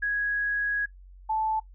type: tone pair in turn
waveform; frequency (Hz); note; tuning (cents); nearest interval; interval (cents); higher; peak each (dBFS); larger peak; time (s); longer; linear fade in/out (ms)
sine; 1661.2 / 874.4; G#6 / A5; 0 / -11; major seventh; 1111; first; -24 / -24; neither; 0.02-0.86 / 1.29-1.6; first; 10
effects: noise-tail reverb RT60 0.1 s tail -17 dB re dry + added 46 Hz sine -46 dBFS peak until 1.74 s